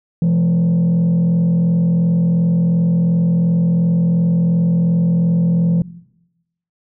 sine tone with frequency modulation, 170.2 Hz, F3, 44 cents flat, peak -9 dBFS, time 0.22-5.82 s, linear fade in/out 2 ms, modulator 42.8 Hz, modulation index 0.45, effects noise-tail reverb RT60 0.9 s tail -20 dB re dry + tanh soft clip ceiling -11 dBFS

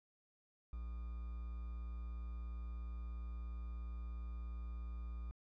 triangle tone with quantisation, 58.5 Hz, A#1, 7 cents sharp, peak -40 dBFS, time 0.73-5.31 s, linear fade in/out 0 ms, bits 10, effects low-pass 2000 Hz 12 dB/octave

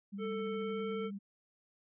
sine tone with vibrato, 199.2 Hz, G3, 28 cents sharp, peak -39 dBFS, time 0.12-1.19 s, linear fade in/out 20 ms, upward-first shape sine, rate 19 Hz, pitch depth 37 cents each way
square tone with pitch glide, 443.1 to 445.9 Hz, A4 to A4, +12 to +23 cents, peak -37 dBFS, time 0.18-1.11 s, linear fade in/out 50 ms, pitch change +11 cents, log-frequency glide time 0.56-0.85 s
effects resampled to 8000 Hz

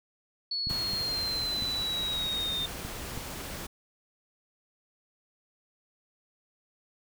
sine linear sweep, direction down, 4420 to 3620 Hz, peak -29 dBFS, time 0.51-2.66 s, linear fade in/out 5 ms
clicks, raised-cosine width 5 ms, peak -25 dBFS, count 6, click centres 0.671 / 0.711 / 0.935 / 1.623 / 2.85 / 3.176 s
pink noise, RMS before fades -39 dBFS, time 0.69-3.67 s, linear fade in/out 10 ms
effects none

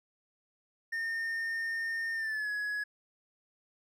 triangle tone with pitch glide, 1823 to 1681.4 Hz, A#6 to G#6, -39 to +21 cents, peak -30 dBFS, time 0.92-2.84 s, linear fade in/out 10 ms, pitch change -140 cents, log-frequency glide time 2.14-2.5 s, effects none

